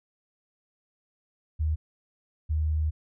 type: tone pair in turn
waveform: sine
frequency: 77.7 / 77.4 Hz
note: D#2 / D#2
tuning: -2 / -9 cents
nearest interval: unison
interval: 7 cents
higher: first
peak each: -23 / -23 dBFS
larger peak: neither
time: 1.59-1.76 / 2.49-2.91 s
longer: second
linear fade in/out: 20 ms
effects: none